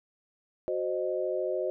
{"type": "chord", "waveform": "sine", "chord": "C diminished", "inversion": "second", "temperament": "equal with one note detuned", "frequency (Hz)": [370, 523.3, 616.9], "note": ["Gb4", "C5", "Eb5"], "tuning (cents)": [0, 0, -15], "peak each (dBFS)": -32, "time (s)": [0.68, 1.7], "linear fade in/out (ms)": 0, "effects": []}